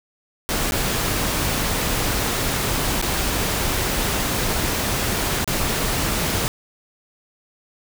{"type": "noise with dropouts", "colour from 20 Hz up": "pink", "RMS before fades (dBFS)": -22, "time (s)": [0.49, 6.48], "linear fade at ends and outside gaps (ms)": 0, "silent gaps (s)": [[0.71, 0.721], [3.015, 3.025], [5.444, 5.476]], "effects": []}